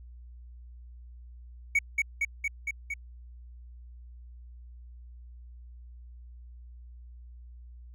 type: tone with echo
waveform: triangle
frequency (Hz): 2237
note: C#7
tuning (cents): +15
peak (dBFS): -19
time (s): 1.75-1.79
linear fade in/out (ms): 5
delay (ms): 230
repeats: 5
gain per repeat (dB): -2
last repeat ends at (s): 2.94
effects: added 60 Hz sine -45 dBFS peak until 7.94 s